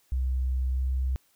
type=tone with pitch glide; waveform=sine; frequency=64.3 to 64.93 Hz; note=C2 to C2; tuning=-30 to -13 cents; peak=-24 dBFS; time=0.12-1.16 s; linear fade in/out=0 ms; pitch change=+17 cents; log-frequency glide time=0.72-0.79 s; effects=white hiss -66 dBFS RMS until 1.35 s